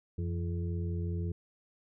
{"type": "harmonic tone with a mistuned harmonic", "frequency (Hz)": 85.5, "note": "F2", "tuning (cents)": -36, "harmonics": [1, 2, 4, 5], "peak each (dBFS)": [-32, -38, -44, -46], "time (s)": [0.18, 1.32], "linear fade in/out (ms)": 5, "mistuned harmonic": 1, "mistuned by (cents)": 70, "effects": []}